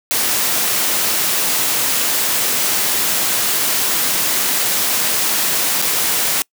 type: noise with dropouts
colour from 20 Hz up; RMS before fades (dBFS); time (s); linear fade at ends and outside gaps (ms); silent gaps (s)
white; -17; 0.11-6.42; 0; 5.817-5.823
effects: noise-tail reverb RT60 0.1 s tail -26 dB re dry + high-pass 150 Hz 12 dB/octave